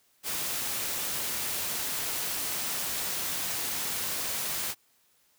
white noise, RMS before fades -32 dBFS, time 0.23-4.75 s, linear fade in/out 50 ms, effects white hiss -67 dBFS RMS until 5.38 s + high-pass 60 Hz 12 dB/octave

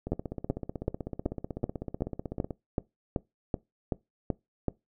two click trains, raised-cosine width 2 ms, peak -21 / -14 dBFS, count 40 / 13, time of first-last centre 0.07-2.507 / 0.12-4.683 s, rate 16 / 2.63 Hz, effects noise-tail reverb RT60 0.2 s tail -22 dB re dry

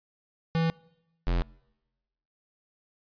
square tone pair in turn, 164.1 / 43.46 Hz, E3 / F1, -8 / -8 cents, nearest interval octave + major seventh, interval 2300 cents, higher first, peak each -24 dBFS, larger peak neither, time 0.55-0.7 / 1.27-1.42 s, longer neither, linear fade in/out 0 ms, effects noise-tail reverb RT60 1.0 s tail -25 dB re dry + resampled to 11025 Hz

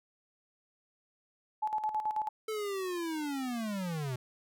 sine tone with tremolo, 859 Hz, A5, 42 cents flat, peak -28 dBFS, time 1.62-2.29 s, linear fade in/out 10 ms, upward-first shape square, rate 9.2 Hz, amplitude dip 65%
square linear sweep, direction down, 441.5 to 121.5 Hz, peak -34 dBFS, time 2.48-4.16 s, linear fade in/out 5 ms
effects none

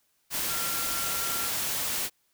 sine tone in noise, 1374 Hz, F6, 29 cents flat, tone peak -37 dBFS, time 0.46-1.5 s, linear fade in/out 50 ms, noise white, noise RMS -30 dBFS, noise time 0.3-2.1 s, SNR -10 dB, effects white hiss -71 dBFS RMS until 2.33 s

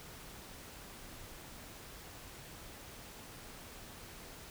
silence, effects pink hiss -51 dBFS RMS until 4.5 s

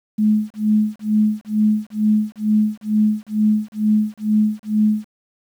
sine tone with tremolo, 213.4 Hz, G#3, 47 cents sharp, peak -11 dBFS, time 0.18-5.05 s, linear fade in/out 10 ms, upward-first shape sine, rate 2.2 Hz, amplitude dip 100%, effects 8-bit

